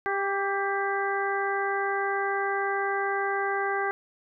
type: harmonic tone with a mistuned harmonic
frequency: 396.3 Hz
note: G4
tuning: 19 cents sharp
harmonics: 1 / 2 / 3 / 4 / 5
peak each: -30 / -30 / -33 / -31 / -35 dBFS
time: 0.06-3.91 s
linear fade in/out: 0 ms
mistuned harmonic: 3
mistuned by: -27 cents
effects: none